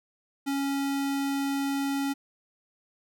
square tone, 277.2 Hz, C#4, in tune, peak -27 dBFS, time 0.46-2.14 s, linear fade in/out 20 ms, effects none

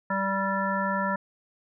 harmonic tone, 194.6 Hz, G3, 12 cents flat, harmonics 1 / 3 / 5 / 7 / 9, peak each -30 / -32 / -29 / -32 / -32 dBFS, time 0.1-1.16 s, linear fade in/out 5 ms, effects none

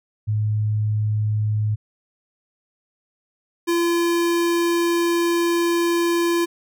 sine / square tone pair in turn, 106.7 / 341.5 Hz, G#2 / F4, +47 / -39 cents, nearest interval octave + minor sixth, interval 2014 cents, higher second, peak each -18 dBFS, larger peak neither, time 0.27-1.76 / 3.67-6.46 s, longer second, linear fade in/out 20 ms, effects none

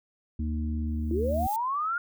harmonic tone, 77 Hz, D#2, 17 cents flat, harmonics 1 / 3 / 4, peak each -28 / -33 / -41 dBFS, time 0.39-1.47 s, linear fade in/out 5 ms
violet noise with exponential growth, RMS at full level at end -37 dBFS, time 0.87-1.56 s, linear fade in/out 0 ms, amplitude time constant 150 ms
sine linear sweep, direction up, 311.1 to 1433 Hz, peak -26 dBFS, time 1.11-1.98 s, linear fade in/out 2 ms
effects none

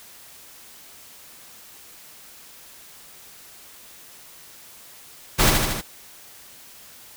pink noise with echo, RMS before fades -17 dBFS, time 5.38-5.51 s, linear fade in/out 20 ms, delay 77 ms, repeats 4, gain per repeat -3 dB, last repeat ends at 5.818 s, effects white hiss -46 dBFS RMS until 7.16 s

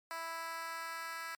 10% pulse tone with high-pass filter sweep, 329.6 Hz, E4, in tune, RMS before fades -42 dBFS, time 0.11-1.35 s, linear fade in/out 0 ms, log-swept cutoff 880 to 1400 Hz, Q 1.5, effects MP3 96 kbps

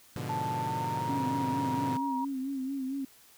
sawtooth chord, G# diminished seventh, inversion none, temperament equal, 103.83 / 123.47 / 146.83 / 174.61 Hz, G#2 / B2 / D3 / F3, 0 / 0 / 0 / 0 cents, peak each -37 / -34 / -35 / -39 dBFS, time 0.16-1.97 s, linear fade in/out 0 ms
sine tone with pitch glide, 880 to 948.6 Hz, A5 to A#5, 0 to +30 cents, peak -31 dBFS, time 0.29-2.25 s, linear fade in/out 5 ms, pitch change +130 cents, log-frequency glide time 0.52-1.18 s
sine tone with vibrato, 268.3 Hz, C4, 44 cents sharp, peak -31 dBFS, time 1.09-3.05 s, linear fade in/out 5 ms, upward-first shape sine, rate 4.4 Hz, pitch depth 63 cents each way
effects white hiss -58 dBFS RMS until 3.37 s

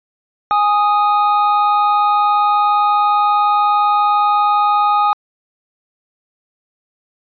triangle tone pair together, 827.3 / 1244.5 Hz, G#5 / D#6, -7 / 0 cents, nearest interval perfect fifth, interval 707 cents, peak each -12 dBFS, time 0.51-5.13 s, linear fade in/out 0 ms, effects resampled to 11025 Hz

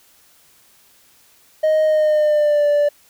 triangle tone with pitch glide, 623 to 584.6 Hz, D#5 to D5, +2 to -8 cents, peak -10 dBFS, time 1.63-2.89 s, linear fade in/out 10 ms, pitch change -110 cents, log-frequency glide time 1.84-2.67 s, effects tanh soft clip ceiling -6 dBFS + white hiss -53 dBFS RMS until 3.09 s

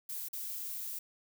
violet noise with dropouts, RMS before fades -40 dBFS, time 0.09-0.99 s, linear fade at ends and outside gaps 5 ms, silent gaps 0.286-0.33 s, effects none

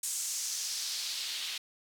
white noise with band-pass filter sweep, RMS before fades -36 dBFS, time 0.03-1.58 s, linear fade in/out 5 ms, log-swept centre 7800 to 3300 Hz, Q 2, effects none

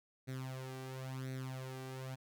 sawtooth tone with flanger, 130.81 Hz, C3, in tune, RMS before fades -44 dBFS, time 0.27-2.16 s, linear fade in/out 20 ms, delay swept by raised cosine 0.49 to 2.59 ms, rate 0.96 Hz, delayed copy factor +0.75, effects none

